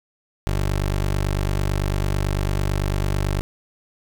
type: tone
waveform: 20% pulse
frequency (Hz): 49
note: G1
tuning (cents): 0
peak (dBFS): -15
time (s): 0.47-3.41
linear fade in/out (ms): 0
effects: none